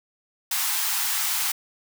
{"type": "high-pass noise", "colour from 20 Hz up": "white", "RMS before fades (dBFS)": -25, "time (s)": [0.51, 1.52], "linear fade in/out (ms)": 5, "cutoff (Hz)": 760, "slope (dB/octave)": 96, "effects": []}